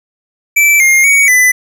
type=tone with pitch steps; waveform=square; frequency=2323 / 2125 / 2245 / 2001 Hz; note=D7 / C7 / C#7 / B6; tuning=-20 / +26 / +21 / +22 cents; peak=-6 dBFS; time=0.56-1.52 s; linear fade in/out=10 ms; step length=240 ms; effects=none